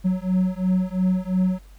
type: beating tone pair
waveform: triangle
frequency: 183.7 / 186.6 Hz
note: F#3 / F#3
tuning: -12 / +15 cents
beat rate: 2.9 Hz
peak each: -20 / -20 dBFS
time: 0.04-1.6 s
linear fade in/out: 20 ms
effects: added 48 Hz sine -43 dBFS peak until 1.78 s + pink hiss -57 dBFS RMS until 1.78 s